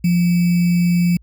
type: tone with sample-and-hold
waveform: sine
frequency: 174.61 Hz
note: F3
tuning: in tune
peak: -12 dBFS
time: 0.04-1.17 s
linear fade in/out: 5 ms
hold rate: 2450 Hz
effects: added 57 Hz sine -44 dBFS peak until 1.22 s